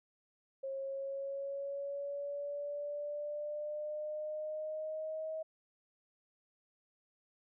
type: exponential sweep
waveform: sine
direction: up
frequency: 539 to 636 Hz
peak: -37 dBFS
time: 0.63-5.43 s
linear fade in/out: 10 ms
effects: none